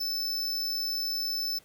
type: tone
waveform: square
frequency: 5274 Hz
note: E8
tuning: in tune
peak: -29 dBFS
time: 0-1.59 s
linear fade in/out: 10 ms
effects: pink hiss -59 dBFS RMS until 1.64 s + high-pass 100 Hz 12 dB/octave